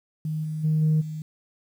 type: tone with level steps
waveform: sine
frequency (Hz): 155.56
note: D#3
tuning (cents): 0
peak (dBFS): -25 / -27 / -18 / -16 / -30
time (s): 0.25-1.22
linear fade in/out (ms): 2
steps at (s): 0.43 / 0.63 / 0.81 / 1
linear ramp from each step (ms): 20
effects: tanh soft clip ceiling -15 dBFS + 9-bit